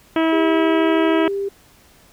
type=harmonic tone; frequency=323.9 Hz; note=E4; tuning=30 cents flat; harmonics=1 / 2 / 3 / 4 / 5 / 6 / 7 / 8 / 9 / 10; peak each=-16 / -22 / -26 / -28 / -30 / -32 / -33 / -34 / -35 / -36 dBFS; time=0.16-1.28 s; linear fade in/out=2 ms
type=tone with pitch glide; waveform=sine; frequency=400.1 to 396.9 Hz; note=G4 to G4; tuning=+35 to +22 cents; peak=-20 dBFS; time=0.32-1.49 s; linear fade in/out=10 ms; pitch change=-13 cents; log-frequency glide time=0.42-0.48 s
effects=pink hiss -51 dBFS RMS until 2.12 s